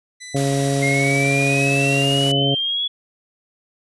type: tone with pitch glide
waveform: 15% pulse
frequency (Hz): 1995 to 1938.2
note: B6 to B6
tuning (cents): +17 to -33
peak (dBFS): -27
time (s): 0.2-2.04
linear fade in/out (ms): 20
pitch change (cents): -50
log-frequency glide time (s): 0.32-0.48
type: harmonic tone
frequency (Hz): 138.59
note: C#3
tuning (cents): 0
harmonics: 1 / 2 / 3 / 4 / 5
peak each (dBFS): -20 / -23 / -25 / -26 / -27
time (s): 0.34-2.55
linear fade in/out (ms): 10
type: noise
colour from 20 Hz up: white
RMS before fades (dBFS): -29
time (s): 0.36-2.32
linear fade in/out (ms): 5
type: exponential sweep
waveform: sine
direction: up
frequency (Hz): 2113 to 3400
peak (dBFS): -19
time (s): 0.82-2.88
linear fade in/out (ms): 10
effects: resampled to 24000 Hz